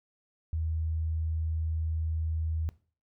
sine tone, 80 Hz, D#2, 49 cents sharp, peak -28 dBFS, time 0.53-2.69 s, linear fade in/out 0 ms, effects noise-tail reverb RT60 0.4 s tail -19 dB re dry

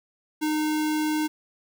sine tone with sample-and-hold, 307.3 Hz, D#4, 21 cents flat, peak -22 dBFS, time 0.41-1.28 s, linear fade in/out 20 ms, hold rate 1225 Hz, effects none

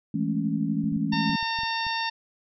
sine chord, A major seventh, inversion second, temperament equal, 164.81 / 207.7 / 220 / 277.2 Hz, E3 / G#3 / A3 / C#4, 0 / 0 / 0 / 0 cents, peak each -29 dBFS, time 0.14-1.36 s, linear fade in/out 5 ms
clicks, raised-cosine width 5 ms, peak -31 dBFS, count 9, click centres 0.84 / 0.923 / 0.965 / 1.134 / 1.296 / 1.428 / 1.589 / 1.634 / 1.867 s
harmonic tone, 910 Hz, A#5, 42 cents flat, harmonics 1 / 2 / 3 / 4 / 5 / 6, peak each -29 / -32 / -34 / -35 / -36 / -37 dBFS, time 1.12-2.1 s, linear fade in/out 10 ms
effects none

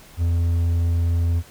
triangle tone, 84.8 Hz, E2, 50 cents sharp, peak -15 dBFS, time 0.17-1.43 s, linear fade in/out 50 ms, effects pink hiss -47 dBFS RMS until 1.5 s

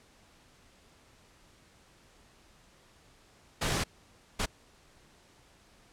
pink noise bursts at uneven times, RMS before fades -30 dBFS, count 2, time 3.61-3.84 / 4.39-4.46 s, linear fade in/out 10 ms, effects pink hiss -61 dBFS RMS until 5.92 s + low-pass 9000 Hz 12 dB/octave

